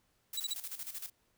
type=noise with tremolo; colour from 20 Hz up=blue; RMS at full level=-41 dBFS; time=0.33-1.1 s; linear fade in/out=5 ms; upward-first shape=square; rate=13 Hz; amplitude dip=70%
type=tone bursts; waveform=30% pulse; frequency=3916 Hz; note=B7; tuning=15 cents flat; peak=-30 dBFS; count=3; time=0.37-0.537 s; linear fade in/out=5 ms; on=31 ms; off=37 ms
effects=pink hiss -74 dBFS RMS until 1.37 s